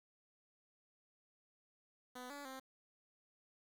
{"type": "tone with pitch steps", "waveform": "10% pulse", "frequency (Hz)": [250.1, 285.7, 263.6], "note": ["B3", "D4", "C4"], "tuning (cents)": [22, -48, 13], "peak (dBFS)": -39, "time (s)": [2.15, 2.6], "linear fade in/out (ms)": 10, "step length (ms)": 150, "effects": ["11-bit"]}